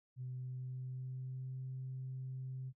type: tone with pitch glide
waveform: sine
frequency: 127.2 to 130.25 Hz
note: C3 to C3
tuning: -48 to -7 cents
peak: -40 dBFS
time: 0.16-2.73 s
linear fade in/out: 50 ms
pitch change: +41 cents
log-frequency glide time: 0.33-1.61 s
effects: noise-tail reverb RT60 0.1 s tail -24 dB re dry + tanh soft clip ceiling -36 dBFS